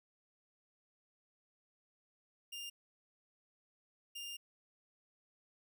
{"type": "tone bursts at uneven times", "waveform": "sawtooth", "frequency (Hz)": 2805, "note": "F7", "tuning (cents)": 7, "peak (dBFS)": -40, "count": 2, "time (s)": [[2.52, 2.7], [4.15, 4.37]], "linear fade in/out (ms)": 10, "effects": []}